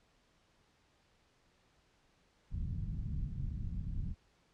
pink low-pass noise, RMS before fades -38 dBFS, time 2.5-4.15 s, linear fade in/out 50 ms, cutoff 170 Hz, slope 24 dB/octave, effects pink hiss -71 dBFS RMS until 4.53 s + low-pass 6000 Hz 12 dB/octave

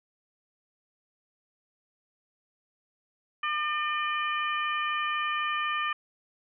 harmonic tone, 602 Hz, D5, 43 cents sharp, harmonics 2 / 3 / 4 / 5, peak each -29 / -33 / -35 / -37 dBFS, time 3.43-5.93 s, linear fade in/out 5 ms, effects none

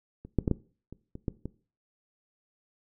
clicks, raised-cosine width 3 ms, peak -30 / -10 / -13 / -12 / -29 / -27 / -16 / -22 dBFS, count 8, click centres 0.25 / 0.387 / 0.478 / 0.513 / 0.926 / 1.154 / 1.282 / 1.456 s, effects noise-tail reverb RT60 0.4 s tail -19 dB re dry

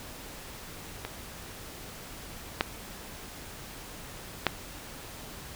clicks, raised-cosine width 0.3 ms, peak -18 / -7 / -6 dBFS, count 3, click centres 1.05 / 2.609 / 4.467 s, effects pink hiss -44 dBFS RMS until 5.55 s

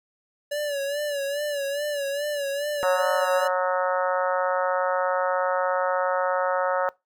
square tone with vibrato, 573 Hz, D5, 43 cents flat, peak -26 dBFS, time 0.51-3.48 s, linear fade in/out 10 ms, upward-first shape sine, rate 2.4 Hz, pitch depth 64 cents each way
harmonic tone, 183.2 Hz, F#3, 17 cents flat, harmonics 3 / 4 / 5 / 6 / 7 / 8 / 9 / 10, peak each -24 / -30 / -29 / -35 / -29 / -33 / -42 / -39 dBFS, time 2.83-6.89 s, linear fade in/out 0 ms
effects noise-tail reverb RT60 0.2 s tail -22 dB re dry

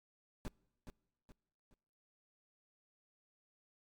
brown noise with echo, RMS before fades -41 dBFS, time 0.45-0.48 s, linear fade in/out 0 ms, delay 420 ms, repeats 3, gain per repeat -8 dB, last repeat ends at 1.74 s, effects noise-tail reverb RT60 1.0 s tail -25 dB re dry + MP3 96 kbps

